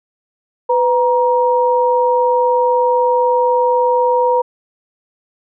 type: tone pair together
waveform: sine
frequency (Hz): 500 / 943.9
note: B4 / A#5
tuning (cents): +21 / +21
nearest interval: major seventh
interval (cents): 1100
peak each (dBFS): -13 / -14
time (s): 0.69-4.42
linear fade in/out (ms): 10
effects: none